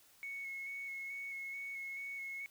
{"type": "tone with vibrato", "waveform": "sine", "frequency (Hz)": 2199, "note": "C#7", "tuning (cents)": -14, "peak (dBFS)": -40, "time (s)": [0.23, 2.46], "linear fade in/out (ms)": 0, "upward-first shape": "square", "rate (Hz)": 2.3, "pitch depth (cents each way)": 16, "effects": ["tanh soft clip ceiling -36 dBFS", "white hiss -65 dBFS RMS until 2.5 s"]}